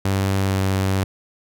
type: tone with pitch glide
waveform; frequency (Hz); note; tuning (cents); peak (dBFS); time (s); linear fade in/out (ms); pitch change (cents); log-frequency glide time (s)
sawtooth; 97.1 to 95.93; G2 to G2; -16 to -37; -14; 0.05-1.04; 5; -21; 0.4-0.6
effects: none